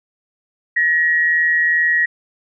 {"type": "tone pair together", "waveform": "sine", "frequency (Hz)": [1737.6, 1900], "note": ["A6", "A#6"], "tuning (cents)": [-22, 33], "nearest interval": "major second", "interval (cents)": 155, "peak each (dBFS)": [-23, -13], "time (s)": [0.76, 2.06], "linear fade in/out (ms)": 10, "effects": []}